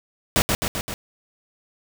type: noise with echo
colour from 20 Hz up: pink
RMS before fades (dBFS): -18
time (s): 0.36-0.42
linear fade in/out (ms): 0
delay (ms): 130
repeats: 4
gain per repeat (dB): -3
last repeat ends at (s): 0.94
effects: none